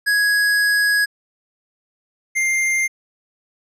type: tone pair in turn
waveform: square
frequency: 1665 / 2104 Hz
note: G#6 / C7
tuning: +4 / +9 cents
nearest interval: major third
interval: 405 cents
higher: second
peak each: -15 / -17 dBFS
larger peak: first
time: 0.06-1.06 / 2.35-2.88 s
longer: first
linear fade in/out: 20 ms
effects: low-pass 12000 Hz 12 dB/octave